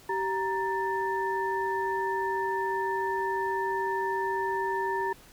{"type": "tone cluster", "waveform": "sine", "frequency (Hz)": [386.5, 934, 1772], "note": ["G4", "A#5", "A6"], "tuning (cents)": [-24, 3, 12], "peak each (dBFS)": [-31, -29, -35], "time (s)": [0.09, 5.13], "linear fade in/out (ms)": 5, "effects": ["pink hiss -54 dBFS RMS until 5.32 s"]}